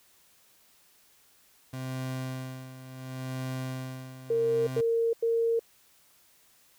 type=tone with tremolo; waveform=30% pulse; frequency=130 Hz; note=C3; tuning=11 cents flat; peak=-29 dBFS; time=1.73-4.81 s; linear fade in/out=5 ms; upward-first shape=sine; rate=0.7 Hz; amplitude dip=75%
type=tone bursts; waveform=sine; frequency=460 Hz; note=A#4; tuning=23 cents flat; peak=-23 dBFS; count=3; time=4.3-5.594 s; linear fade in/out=5 ms; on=370 ms; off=92 ms
effects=white hiss -62 dBFS RMS until 6.78 s